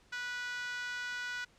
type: tone with high-pass filter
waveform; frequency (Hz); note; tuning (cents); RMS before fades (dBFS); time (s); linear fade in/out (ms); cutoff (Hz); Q
5% pulse; 490.9; B4; -10; -39; 0.12-1.45; 10; 1400; 5.9
effects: pink hiss -65 dBFS RMS until 1.58 s + low-pass 7000 Hz 12 dB/octave